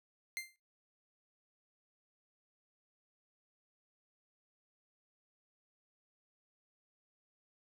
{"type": "tone with exponential decay", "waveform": "sawtooth", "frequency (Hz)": 2093, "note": "C7", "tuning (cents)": 0, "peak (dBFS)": -32, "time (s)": [0.37, 0.56], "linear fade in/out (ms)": 0, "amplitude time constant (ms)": 41, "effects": ["noise-tail reverb RT60 0.2 s tail -17 dB re dry"]}